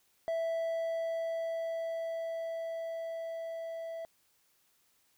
triangle tone with level ramp, 659.3 Hz, E5, in tune, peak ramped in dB -28 to -36 dBFS, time 0.28-4.05 s, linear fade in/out 0 ms, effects white hiss -71 dBFS RMS until 5.17 s

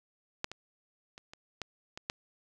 clicks, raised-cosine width 0.2 ms, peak -14 / -24 / -30 / -30 / -19 / -24 / -15 dBFS, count 7, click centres 0.444 / 0.516 / 1.179 / 1.335 / 1.617 / 1.975 / 2.099 s, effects none

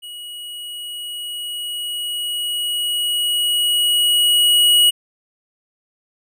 square tone with level ramp, 2910 Hz, F#7, 29 cents flat, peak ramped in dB -32 to -10 dBFS, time 0.02-4.91 s, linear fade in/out 20 ms, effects none

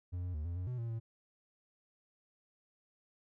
triangle tone with pitch steps, 89 / 89.9 / 75.3 / 86.2 / 90.8 / 124.8 / 116.1 / 113.7 Hz, F2 / F#2 / D2 / F2 / F#2 / B2 / A#2 / A#2, +33 / -49 / +44 / -22 / -32 / +19 / -7 / -43 cents, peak -34 dBFS, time 0.12-1 s, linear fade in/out 20 ms, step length 110 ms, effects none

